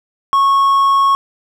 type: tone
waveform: triangle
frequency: 1100 Hz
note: C#6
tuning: 14 cents flat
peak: -7 dBFS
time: 0.33-1.15 s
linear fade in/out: 0 ms
effects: none